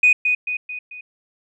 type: tone with echo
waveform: sine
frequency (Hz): 2485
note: D#7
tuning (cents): -3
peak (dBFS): -9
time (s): 0.03-0.13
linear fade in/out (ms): 5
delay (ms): 220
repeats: 4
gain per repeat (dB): -6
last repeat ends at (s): 1.01
effects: tanh soft clip ceiling -5 dBFS